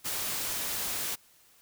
white noise, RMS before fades -33 dBFS, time 0.04-1.16 s, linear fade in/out 20 ms, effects white hiss -61 dBFS RMS until 1.61 s

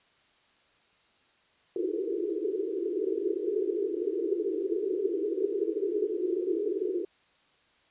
white band-pass noise, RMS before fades -30 dBFS, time 1.76-7.05 s, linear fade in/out 2 ms, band 330 to 440 Hz, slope 96 dB/octave, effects white hiss -65 dBFS RMS until 7.9 s + resampled to 8000 Hz

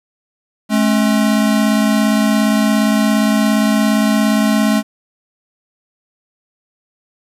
square tone pair together, 213.7 / 271 Hz, G#3 / C#4, +50 / -39 cents, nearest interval major third, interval 411 cents, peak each -13 / -18 dBFS, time 0.69-4.83 s, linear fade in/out 50 ms, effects resampled to 32000 Hz + 8-bit

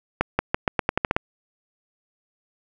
accelerating click train, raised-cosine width 0.5 ms, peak -4 dBFS, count 10, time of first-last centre 0.21-1.165 s, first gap 180 ms, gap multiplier 0.86, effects none

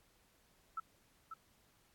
sine tone with echo, 1318.5 Hz, E6, in tune, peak -37 dBFS, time 0.77-0.8 s, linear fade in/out 5 ms, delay 540 ms, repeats 1, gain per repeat -7 dB, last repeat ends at 1.34 s, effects pink hiss -71 dBFS RMS until 1.94 s + AAC 64 kbps

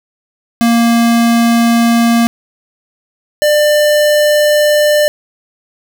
square tone pair in turn, 233.1 / 596.1 Hz, A#3 / D5, 0 / +26 cents, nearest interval octave + major third, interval 1626 cents, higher second, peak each -8 dBFS, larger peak neither, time 0.61-2.27 / 3.42-5.08 s, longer neither, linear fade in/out 0 ms, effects 7-bit

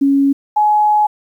sine tone pair in turn, 277.2 / 843.5 Hz, C#4 / G#5, 0 / +27 cents, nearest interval octave + perfect fifth, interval 1927 cents, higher second, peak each -9 dBFS, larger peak neither, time 0.01-0.33 / 0.56-1.07 s, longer second, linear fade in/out 10 ms, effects 8-bit

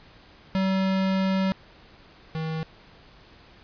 square tone pair in turn, 190.8 / 159.44 Hz, G3 / D#3, -47 / +43 cents, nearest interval minor third, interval 310 cents, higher first, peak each -22 / -28 dBFS, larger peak first, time 0.55-1.52 / 2.35-2.63 s, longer first, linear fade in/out 0 ms, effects pink hiss -52 dBFS RMS until 3.63 s + resampled to 11025 Hz

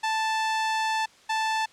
sawtooth tone pair in turn, 880 / 880 Hz, A5 / A5, 0 / 0 cents, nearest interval unison, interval 0 cents, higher neither, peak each -20 dBFS, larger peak neither, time 0.03-1.06 / 1.29-1.66 s, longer first, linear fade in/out 10 ms, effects white hiss -55 dBFS RMS until 1.72 s + low-pass 6000 Hz 12 dB/octave

